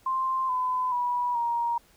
sine tone with pitch steps, 1048 / 1011.1 / 975.6 / 941.2 Hz, C6 / B5 / B5 / A#5, +2 / +40 / -21 / +16 cents, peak -24 dBFS, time 0.06-1.78 s, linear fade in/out 5 ms, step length 430 ms, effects pink hiss -60 dBFS RMS until 1.96 s

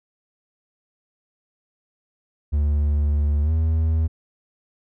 triangle tone with pitch glide, 73.42 to 80.07 Hz, D2 to E2, 0 to -50 cents, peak -15 dBFS, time 2.52-4.08 s, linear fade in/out 20 ms, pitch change +150 cents, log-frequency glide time 3.43-3.51 s, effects none

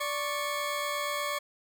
20% pulse tone pair together, 584 / 1099.7 Hz, D5 / C#6, -10 / -14 cents, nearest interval major seventh, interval 1096 cents, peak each -28 dBFS, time 0-1.39 s, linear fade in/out 10 ms, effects none

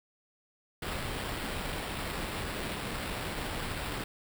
pink noise with sample-and-hold, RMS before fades -36 dBFS, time 0.82-4.04 s, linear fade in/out 5 ms, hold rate 6300 Hz, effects none

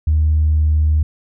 sine tone with pitch glide, 77.2 to 76.76 Hz, D#2 to D#2, -13 to -23 cents, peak -10 dBFS, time 0.07-1.03 s, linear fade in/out 5 ms, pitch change -10 cents, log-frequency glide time 0.34-0.68 s, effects tanh soft clip ceiling -7 dBFS

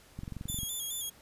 click train, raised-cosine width 5 ms, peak -27 dBFS, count 11, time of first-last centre 0.19-0.632 s, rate 22.6 Hz
5% pulse tone with vibrato, 3400 Hz, G#7, 40 cents sharp, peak -27 dBFS, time 0.48-1.1 s, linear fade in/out 10 ms, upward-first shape square, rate 4.7 Hz, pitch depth 56 cents each way
effects pink hiss -58 dBFS RMS until 1.21 s + resampled to 32000 Hz

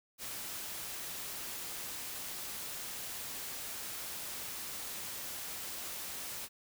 white noise, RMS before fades -42 dBFS, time 0.18-6.49 s, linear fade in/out 50 ms, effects none

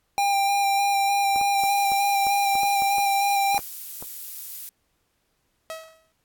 square tone with vibrato, 797 Hz, G5, 28 cents sharp, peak -20 dBFS, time 0.18-3.58 s, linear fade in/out 0 ms, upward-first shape square, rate 3.3 Hz, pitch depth 12 cents each way
clicks, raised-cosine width 1 ms, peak -24 dBFS, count 12, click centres 1.36 / 1.413 / 1.637 / 1.919 / 2.268 / 2.554 / 2.633 / 2.821 / 2.983 / 3.546 / 3.591 / 4.025 s
violet noise, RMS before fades -35 dBFS, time 1.59-4.69 s, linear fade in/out 0 ms
sawtooth tone with exponential decay, 643 Hz, E5, 43 cents flat, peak -26 dBFS, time 5.7-6.12 s, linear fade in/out 0 ms, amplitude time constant 91 ms
effects pink hiss -71 dBFS RMS until 6.24 s + AAC 64 kbps

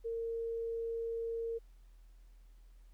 sine tone, 459.1 Hz, A#4, 26 cents flat, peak -35 dBFS, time 0.04-1.59 s, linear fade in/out 20 ms, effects added 41 Hz sine -55 dBFS peak until 2.93 s + pink hiss -75 dBFS RMS until 2.93 s

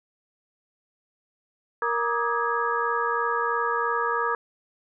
sine tone cluster, 467.9 / 949 / 1179 / 1262 / 1656 Hz, A#4 / A#5 / D6 / D#6 / G#6, +6 / +31 / +6 / +24 / -5 cents, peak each -29 dBFS, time 1.82-4.35 s, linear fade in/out 2 ms, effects none

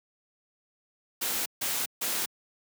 white noise bursts, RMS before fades -30 dBFS, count 3, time 1.21-2.26 s, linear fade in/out 10 ms, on 250 ms, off 150 ms, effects high-pass 150 Hz 12 dB/octave

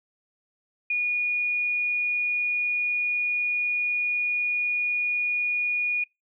sine tone, 2448 Hz, D#7, 29 cents flat, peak -22 dBFS, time 0.9-6.04 s, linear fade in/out 5 ms, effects noise-tail reverb RT60 0.2 s tail -25 dB re dry

